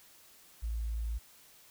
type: tone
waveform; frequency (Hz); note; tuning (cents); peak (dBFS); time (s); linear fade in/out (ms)
sine; 56; A1; +31; -32; 0.62-1.19; 20
effects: white hiss -59 dBFS RMS until 1.7 s